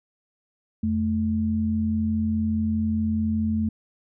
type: tone pair together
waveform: sine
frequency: 86.8 / 218.8 Hz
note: F2 / A3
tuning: -10 / -9 cents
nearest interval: octave + major third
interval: 1601 cents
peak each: -27 / -22 dBFS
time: 0.83-3.69 s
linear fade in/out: 5 ms
effects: none